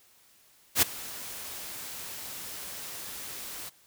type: noise with ADSR envelope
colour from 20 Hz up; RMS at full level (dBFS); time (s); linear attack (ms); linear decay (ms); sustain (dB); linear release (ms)
white; -19; 0.75-3.7; 72; 11; -21; 18
effects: white hiss -61 dBFS RMS until 3.86 s